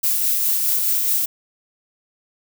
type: noise with tremolo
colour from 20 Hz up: violet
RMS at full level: -18 dBFS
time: 0.03-1.26 s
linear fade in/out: 10 ms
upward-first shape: triangle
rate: 4.8 Hz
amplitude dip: 30%
effects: none